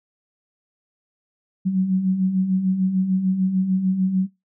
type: beating tone pair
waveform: sine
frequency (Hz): 182.6 / 189.3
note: F#3 / F#3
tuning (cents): -23 / +40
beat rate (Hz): 6.7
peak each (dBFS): -25 / -18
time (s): 1.65-4.27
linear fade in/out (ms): 20
effects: noise-tail reverb RT60 0.2 s tail -20 dB re dry